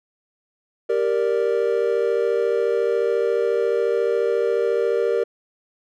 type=chord; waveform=triangle; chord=G minor; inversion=none; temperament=equal; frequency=392 / 466.2 / 587.3 Hz; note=G4 / Bb4 / D5; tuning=0 / 0 / 0 cents; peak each=-21 / -18 / -24 dBFS; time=0.89-5.24 s; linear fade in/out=10 ms; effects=none